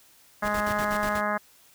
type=noise with tremolo; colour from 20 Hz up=pink; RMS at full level=-35 dBFS; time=0.42-1.22 s; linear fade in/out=50 ms; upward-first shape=square; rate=8.2 Hz; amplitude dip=70%
type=harmonic tone; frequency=208.6 Hz; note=G#3; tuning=8 cents sharp; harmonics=1 / 2 / 3 / 4 / 5 / 6 / 7 / 8 / 9 / 10; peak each=-33 / -42 / -30 / -33 / -33 / -31 / -37 / -32 / -42 / -41 dBFS; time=0.42-1.38 s; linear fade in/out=10 ms
effects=white hiss -57 dBFS RMS until 1.74 s